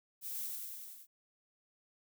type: noise with echo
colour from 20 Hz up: violet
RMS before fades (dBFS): -42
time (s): 0.21-0.5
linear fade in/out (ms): 50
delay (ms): 95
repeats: 6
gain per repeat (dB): -2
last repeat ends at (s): 1.07
effects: none